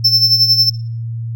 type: tone with tremolo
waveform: triangle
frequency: 5320 Hz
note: E8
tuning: 15 cents sharp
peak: -5 dBFS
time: 0.04-0.7 s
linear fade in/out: 10 ms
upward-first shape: sine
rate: 11 Hz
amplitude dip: 65%
effects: noise-tail reverb RT60 0.4 s tail -18 dB re dry + added 115 Hz sine -20 dBFS peak until 1.35 s